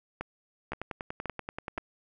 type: two click trains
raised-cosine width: 0.5 ms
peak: -20 / -19 dBFS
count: 12 / 4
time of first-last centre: 0.72-1.778 / 0.21-1.781 s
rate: 10.4 / 1.91 Hz
effects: none